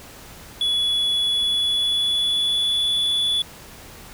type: tone with pitch glide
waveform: triangle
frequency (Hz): 3400 to 3438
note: G#7 to A7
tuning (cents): +40 to -41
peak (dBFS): -17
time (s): 0.61-3.42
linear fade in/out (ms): 2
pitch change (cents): +19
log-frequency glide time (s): 1.12-2.92
effects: pink hiss -42 dBFS RMS until 4.13 s